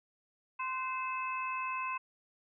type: harmonic tone with a mistuned harmonic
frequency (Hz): 520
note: C5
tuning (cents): -11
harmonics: 2 / 3 / 4 / 5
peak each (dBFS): -35 / -47 / -49 / -39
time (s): 0.59-1.98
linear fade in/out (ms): 10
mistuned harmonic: 3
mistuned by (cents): -44
effects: none